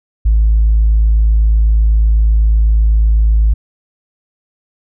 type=tone with tanh clipping; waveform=triangle; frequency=54 Hz; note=A1; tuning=32 cents flat; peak=-7 dBFS; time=0.25-3.54 s; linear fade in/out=10 ms; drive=5 dB; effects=none